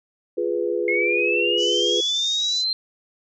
sine chord, F diminished, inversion none, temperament equal, 349.2 / 415.3 / 493.9 Hz, F4 / Ab4 / Cb5, 0 / 0 / 0 cents, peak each -25 dBFS, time 0.37-2.01 s, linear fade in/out 10 ms
sine linear sweep, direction up, 2141 to 4167 Hz, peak -20 dBFS, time 0.88-2.73 s, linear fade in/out 2 ms
white band-pass noise, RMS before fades -34 dBFS, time 1.57-2.65 s, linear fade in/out 50 ms, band 4900 to 6800 Hz, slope 96 dB/octave
effects none

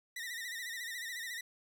sawtooth tone with vibrato, 1900 Hz, A#6, 33 cents sharp, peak -36 dBFS, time 0.16-1.41 s, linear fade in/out 5 ms, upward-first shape sine, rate 14 Hz, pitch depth 89 cents each way, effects none

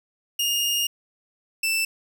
sawtooth tone pair in turn, 2838 / 2658 Hz, F7 / E7, +27 / +14 cents, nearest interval minor second, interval 113 cents, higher first, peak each -18 dBFS, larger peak neither, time 0.39-0.87 / 1.63-1.85 s, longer first, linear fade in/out 5 ms, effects none

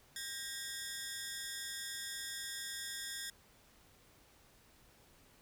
10% pulse ring-modulated tone, 1743 Hz, A6, 17 cents flat, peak -29 dBFS, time 0.16-3.3 s, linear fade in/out 2 ms, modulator 138 Hz, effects pink hiss -65 dBFS RMS until 5.41 s

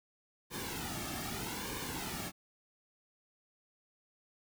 pink noise with flanger, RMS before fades -40 dBFS, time 0.5-2.32 s, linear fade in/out 50 ms, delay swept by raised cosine 1.5 to 2.05 ms, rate 0.81 Hz, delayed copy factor -0.7, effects none

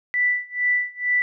sine tone with tremolo, 1975.5 Hz, B6, in tune, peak -16 dBFS, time 0.14-1.22 s, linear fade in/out 0 ms, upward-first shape sine, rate 2.2 Hz, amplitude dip 95%, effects none

